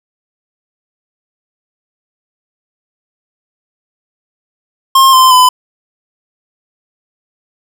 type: tone with pitch steps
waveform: square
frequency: 1067 / 1037.2 / 1008.3 Hz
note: C6 / C6 / B5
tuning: +34 / -15 / +36 cents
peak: -4 dBFS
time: 4.95-5.49 s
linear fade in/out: 5 ms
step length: 180 ms
effects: none